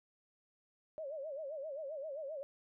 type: tone with vibrato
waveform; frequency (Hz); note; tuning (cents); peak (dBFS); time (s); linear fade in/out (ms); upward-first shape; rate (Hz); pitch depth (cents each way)
sine; 587.3; D5; 0; -40; 0.98-2.43; 0; sine; 7.6; 160
effects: none